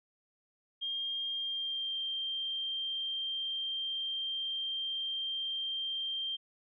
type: tone with pitch glide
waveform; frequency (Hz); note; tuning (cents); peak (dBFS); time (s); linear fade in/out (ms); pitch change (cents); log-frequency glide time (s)
sine; 3213 to 3169; G7 to G7; +42 to +18; -33; 0.81-6.37; 20; -24; 1.29-1.98
effects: none